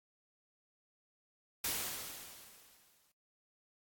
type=noise with exponential decay; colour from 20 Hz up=white; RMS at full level=-34 dBFS; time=1.64-3.12 s; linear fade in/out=5 ms; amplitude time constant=320 ms; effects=AAC 64 kbps